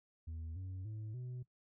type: tone with pitch steps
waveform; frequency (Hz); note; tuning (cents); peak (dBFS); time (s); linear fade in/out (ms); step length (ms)
sine; 81 / 93.58 / 108.12 / 124.92; E2 / F#2 / A2 / B2; -30 / +20 / -30 / +20; -39; 0.27-1.43; 10; 290
effects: noise-tail reverb RT60 0.1 s tail -18 dB re dry + tanh soft clip ceiling -41 dBFS